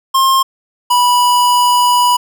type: tone pair in turn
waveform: square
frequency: 1065 / 980.7 Hz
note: C6 / B5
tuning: +30 / -12 cents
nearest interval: minor second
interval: 142 cents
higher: first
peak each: -9 dBFS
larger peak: neither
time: 0.14-0.43 / 0.9-2.17 s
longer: second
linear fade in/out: 10 ms
effects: none